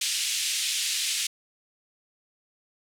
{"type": "band-pass noise", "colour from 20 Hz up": "pink", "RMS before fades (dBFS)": -28, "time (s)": [0.01, 1.27], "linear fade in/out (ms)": 5, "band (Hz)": [2600, 10000], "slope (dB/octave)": 24, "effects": []}